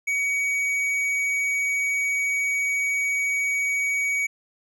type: tone with tanh clipping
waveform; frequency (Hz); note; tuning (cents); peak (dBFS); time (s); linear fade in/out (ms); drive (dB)
sine; 2257; C#7; +31; -23; 0.07-4.27; 10; 9
effects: none